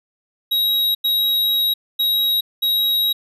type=tone bursts at uneven times; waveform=square; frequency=3826 Hz; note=A#7; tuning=44 cents sharp; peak=-16 dBFS; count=4; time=0.51-0.95 / 1.04-1.74 / 1.99-2.41 / 2.62-3.13 s; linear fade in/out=10 ms; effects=resampled to 32000 Hz